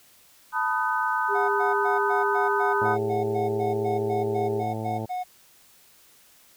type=chord; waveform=sine; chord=B dominant seventh; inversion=third; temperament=equal with one note detuned; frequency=880 / 987.8 / 1244.5 / 1511.1 Hz; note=A5 / B5 / D#6 / F#6; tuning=0 / 0 / 0 / +36 cents; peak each=-28 dBFS; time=0.52-2.97 s; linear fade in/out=50 ms
type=tone; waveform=sine; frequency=404.9 Hz; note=G#4; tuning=44 cents flat; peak=-25 dBFS; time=1.28-4.64 s; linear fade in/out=50 ms
type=tone bursts; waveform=triangle; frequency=730 Hz; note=F#5; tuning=24 cents flat; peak=-25 dBFS; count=16; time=1.34-5.24 s; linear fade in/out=20 ms; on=150 ms; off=100 ms
type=harmonic tone; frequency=110 Hz; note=A2; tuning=in tune; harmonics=1 / 2 / 3 / 4 / 5 / 6 / 7 / 8; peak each=-32 / -35 / -37 / -38 / -39 / -40 / -40 / -41 dBFS; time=2.81-5.06 s; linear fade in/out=10 ms
effects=white hiss -56 dBFS RMS until 6.56 s